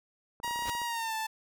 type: clicks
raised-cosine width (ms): 1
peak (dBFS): -32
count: 11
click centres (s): 0.401 / 0.446 / 0.478 / 0.51 / 0.56 / 0.591 / 0.623 / 0.657 / 0.687 / 0.751 / 0.817
type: tone with pitch glide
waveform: sawtooth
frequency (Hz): 950 to 881.3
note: A#5 to A5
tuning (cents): +33 to +3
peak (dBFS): -28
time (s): 0.43-1.27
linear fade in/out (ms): 10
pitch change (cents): -130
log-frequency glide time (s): 0.85-1.15
type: noise with exponential growth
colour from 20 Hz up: pink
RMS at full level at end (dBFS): -33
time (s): 0.58-0.7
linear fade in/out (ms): 0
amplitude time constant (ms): 25
effects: none